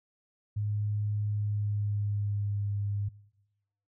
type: tone with pitch glide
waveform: sine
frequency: 104.4 to 101.66 Hz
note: G#2 to G#2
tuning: +10 to -37 cents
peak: -28 dBFS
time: 0.56-3.09 s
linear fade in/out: 10 ms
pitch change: -47 cents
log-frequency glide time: 1.26-2.69 s
effects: noise-tail reverb RT60 1.0 s tail -23 dB re dry